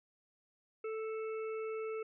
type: harmonic tone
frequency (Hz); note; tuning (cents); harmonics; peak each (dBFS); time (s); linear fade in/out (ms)
440; A4; 0; 1 / 3 / 5 / 6; -37 / -48 / -54 / -55; 0.84-2.03; 5
effects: none